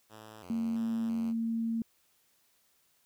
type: tone with vibrato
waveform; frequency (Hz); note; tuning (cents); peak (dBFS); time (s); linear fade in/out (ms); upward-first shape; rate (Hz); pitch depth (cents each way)
5% pulse; 98.6; G2; +11; -37; 0.09-1.34; 50; square; 1.5; 170
type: tone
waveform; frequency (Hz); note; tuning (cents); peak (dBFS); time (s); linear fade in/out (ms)
sine; 227.9; A#3; -39; -29; 0.5-1.82; 2
effects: white hiss -70 dBFS RMS until 3.05 s